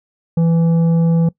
sine tone with tanh clipping, 166.2 Hz, E3, 15 cents sharp, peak -12 dBFS, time 0.37-1.29 s, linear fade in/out 5 ms, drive 8 dB, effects noise-tail reverb RT60 0.1 s tail -21 dB re dry

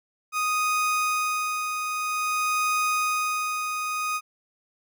30% pulse tone with tremolo, 1244.5 Hz, D#6, in tune, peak -19 dBFS, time 0.32-4.21 s, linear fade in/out 50 ms, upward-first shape sine, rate 0.51 Hz, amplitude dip 45%, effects none

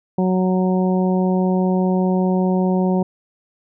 harmonic tone, 185 Hz, F#3, in tune, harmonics 1 / 2 / 3 / 4 / 5, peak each -16 / -22 / -26 / -28 / -30 dBFS, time 0.18-3.03 s, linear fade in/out 5 ms, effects none

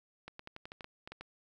clicks, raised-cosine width 0.3 ms, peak -29 dBFS, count 11, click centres 0.28 / 0.394 / 0.474 / 0.564 / 0.655 / 0.719 / 0.808 / 0.844 / 1.075 / 1.12 / 1.21 s, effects 11-bit

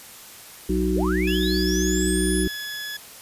harmonic tone, 62 Hz, B1, 7 cents sharp, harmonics 1 / 3 / 5 / 6, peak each -25 / -25 / -25 / -25 dBFS, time 0.69-2.48 s, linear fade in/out 5 ms
sine linear sweep, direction up, 246.9 to 10548 Hz, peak -28 dBFS, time 0.94-2.44 s, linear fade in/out 10 ms
20% pulse tone, 1699 Hz, G#6, 39 cents sharp, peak -25 dBFS, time 1.27-2.97 s, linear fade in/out 5 ms
effects white hiss -43 dBFS RMS until 3.21 s + resampled to 32000 Hz

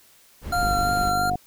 brown noise, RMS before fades -31 dBFS, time 0.41-1.13 s, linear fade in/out 50 ms
square tone with vibrato, 1381 Hz, F6, 20 cents flat, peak -25 dBFS, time 0.52-1.3 s, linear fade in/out 5 ms, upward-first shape triangle, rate 3 Hz, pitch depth 19 cents each way
sine tone with pitch glide, 709 to 722.2 Hz, F5 to F#5, +26 to -42 cents, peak -22 dBFS, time 0.52-1.36 s, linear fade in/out 10 ms, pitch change +32 cents, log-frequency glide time 0.83-1.25 s
click train, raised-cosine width 3 ms, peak -18 dBFS, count 37, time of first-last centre 0.63-1.356 s, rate 49.6 Hz
effects white hiss -55 dBFS RMS until 1.46 s

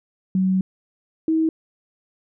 sine tone pair in turn, 188 / 320.2 Hz, F#3 / D#4, +28 / +50 cents, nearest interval major sixth, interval 922 cents, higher second, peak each -16 dBFS, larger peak neither, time 0.35-0.61 / 1.28-1.49 s, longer first, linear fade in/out 2 ms, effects none

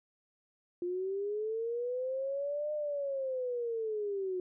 sine linear two-way sweep, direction up then down, 348.4 to 606 to 360.8 Hz, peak -32 dBFS, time 0.82-4.4 s, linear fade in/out 2 ms, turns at 2.73 s, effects none

